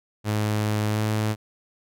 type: tone with pitch glide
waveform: sawtooth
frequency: 106.2 to 107.87 Hz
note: G#2 to A2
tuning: +39 to -34 cents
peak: -18 dBFS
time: 0.24-1.36 s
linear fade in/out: 50 ms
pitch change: +27 cents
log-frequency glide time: 0.9-1 s
effects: none